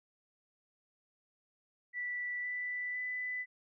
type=tone with pitch steps; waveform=sine; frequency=1965 / 1981 / 1997 Hz; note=B6 / B6 / B6; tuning=-9 / +5 / +19 cents; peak=-35 dBFS; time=1.93-3.46 s; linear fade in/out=50 ms; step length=510 ms; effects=none